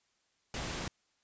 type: noise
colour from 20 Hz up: pink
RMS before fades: -38 dBFS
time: 0.54-0.88 s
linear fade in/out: 2 ms
effects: white hiss -75 dBFS RMS until 1.23 s + resampled to 16000 Hz